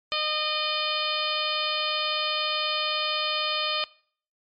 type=harmonic tone with a mistuned harmonic; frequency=612 Hz; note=D#5; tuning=29 cents flat; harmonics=1 / 2 / 3 / 4 / 5 / 6 / 7 / 8; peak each=-34 / -31 / -40 / -31 / -30 / -33 / -33 / -37 dBFS; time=0.12-3.84 s; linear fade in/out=0 ms; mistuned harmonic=6; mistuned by=-29 cents; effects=noise-tail reverb RT60 0.5 s tail -21 dB re dry + MP3 32 kbps